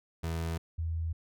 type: tone pair in turn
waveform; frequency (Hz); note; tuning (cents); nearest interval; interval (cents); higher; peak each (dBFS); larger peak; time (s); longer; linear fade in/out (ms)
30% pulse / sine; 82.41 / 81.84; E2 / E2; 0 / -12; unison; 12; first; -29 / -30; first; 0.23-0.58 / 0.78-1.13; neither; 10
effects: none